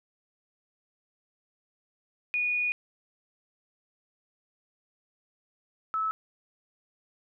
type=tone pair in turn; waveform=sine; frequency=2458 / 1302.1 Hz; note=D#7 / E6; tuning=-22 / -22 cents; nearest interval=major seventh; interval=1100 cents; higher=first; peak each=-25 / -26 dBFS; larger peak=first; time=2.34-2.72 / 5.94-6.11 s; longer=first; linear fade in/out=0 ms; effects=none